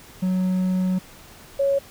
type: tone pair in turn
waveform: triangle / sine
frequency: 185 / 554.4 Hz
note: F#3 / C#5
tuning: 0 / 0 cents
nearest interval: octave + perfect fifth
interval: 1900 cents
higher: second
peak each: -17 dBFS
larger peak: neither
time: 0.22-0.99 / 1.59-1.79 s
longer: first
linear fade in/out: 10 ms
effects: pink hiss -46 dBFS RMS until 1.9 s